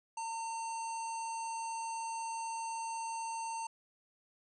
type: harmonic tone with a mistuned harmonic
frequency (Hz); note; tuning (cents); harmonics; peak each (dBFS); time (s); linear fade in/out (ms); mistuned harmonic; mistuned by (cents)
908; A#5; -46; 1 / 3 / 5 / 7 / 9 / 10; -37 / -50 / -55 / -50 / -51 / -60; 0.17-3.67; 5; 7; -19
effects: none